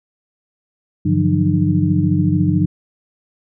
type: tone cluster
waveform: sine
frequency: 97.6 / 144.6 / 168.9 / 182.8 / 303.2 Hz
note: G2 / D3 / E3 / F#3 / D#4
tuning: -7 / -27 / +42 / -21 / -45 cents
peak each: -19 dBFS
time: 1.05-2.66 s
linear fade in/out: 10 ms
effects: none